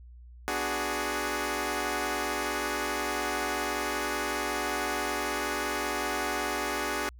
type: chord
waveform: 10% pulse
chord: G# half-diminished seventh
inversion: first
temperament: equal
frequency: 246.9 / 293.7 / 370 / 415.3 Hz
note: B3 / D4 / F#4 / G#4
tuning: 0 / 0 / 0 / 0 cents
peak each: -31 / -26 / -26 / -25 dBFS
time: 0.48-7.09 s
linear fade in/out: 0 ms
effects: added 60 Hz sine -46 dBFS peak until 7.19 s